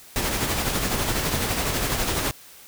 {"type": "noise with tremolo", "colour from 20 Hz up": "pink", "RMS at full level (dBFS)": -23, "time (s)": [0.16, 2.31], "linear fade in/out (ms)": 0, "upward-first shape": "sine", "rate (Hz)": 12, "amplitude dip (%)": 40, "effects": ["white hiss -47 dBFS RMS until 2.67 s"]}